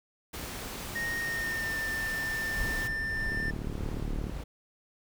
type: noise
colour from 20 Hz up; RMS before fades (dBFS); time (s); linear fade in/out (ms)
pink; -39; 0.33-2.88; 10
type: tone with pitch glide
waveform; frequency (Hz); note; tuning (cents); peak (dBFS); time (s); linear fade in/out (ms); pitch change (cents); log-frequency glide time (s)
triangle; 1857 to 1787.5; A#6 to A6; -7 to +27; -29; 0.95-3.51; 10; -66; 1.19-1.78
type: noise with tremolo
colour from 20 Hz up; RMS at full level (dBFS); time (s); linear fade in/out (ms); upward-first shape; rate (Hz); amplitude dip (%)
brown; -35; 2.56-4.44; 10; sine; 1.7; 25
type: click train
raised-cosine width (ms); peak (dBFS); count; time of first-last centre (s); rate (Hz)
3; -24; 37; 3.32-4.296; 36.9
effects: none